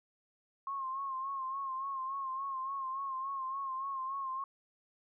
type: tone with vibrato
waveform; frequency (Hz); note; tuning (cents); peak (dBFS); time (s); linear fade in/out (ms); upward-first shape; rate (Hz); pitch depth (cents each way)
sine; 1074; C6; +45; -35; 0.67-4.44; 2; sine; 3.5; 52
effects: none